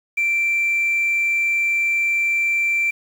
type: tone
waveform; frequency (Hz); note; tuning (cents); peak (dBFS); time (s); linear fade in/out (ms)
sine; 2349; D7; 0; -15; 0.17-2.91; 10
effects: tanh soft clip ceiling -14 dBFS + 7-bit